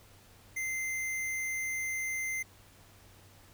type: tone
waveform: square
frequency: 2079 Hz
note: C7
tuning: 12 cents flat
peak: -33 dBFS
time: 0.56-2.43 s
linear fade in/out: 10 ms
effects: added 97 Hz sine -60 dBFS peak until 3.53 s + pink hiss -59 dBFS RMS until 3.53 s